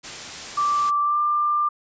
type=noise; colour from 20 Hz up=white; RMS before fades=-34 dBFS; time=0.03-0.91 s; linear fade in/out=20 ms
type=tone with pitch glide; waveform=sine; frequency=1170 to 1191.1 Hz; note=D6 to D6; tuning=-7 to +24 cents; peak=-18 dBFS; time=0.57-1.69 s; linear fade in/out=10 ms; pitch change=+31 cents; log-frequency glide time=1.02-1.19 s
effects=resampled to 16000 Hz